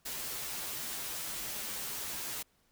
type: noise with comb filter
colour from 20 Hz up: white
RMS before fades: -39 dBFS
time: 0.05-2.43 s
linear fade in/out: 10 ms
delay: 11 ms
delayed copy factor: -0.9
effects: pink hiss -71 dBFS RMS until 2.71 s